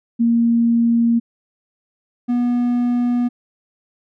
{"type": "tone pair in turn", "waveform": ["sine", "triangle"], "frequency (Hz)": [233.1, 242.9], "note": ["A#3", "B3"], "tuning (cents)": [0, -29], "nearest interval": "minor second", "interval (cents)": 71, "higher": "second", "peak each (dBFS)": [-12, -13], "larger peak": "first", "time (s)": [[0.19, 1.2], [2.28, 3.29]], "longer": "neither", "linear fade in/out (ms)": 20, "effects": []}